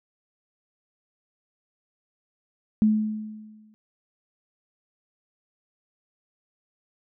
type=tone with exponential decay; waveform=sine; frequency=215 Hz; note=A3; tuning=40 cents flat; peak=-14 dBFS; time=2.82-3.74 s; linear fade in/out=0 ms; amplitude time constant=200 ms; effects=none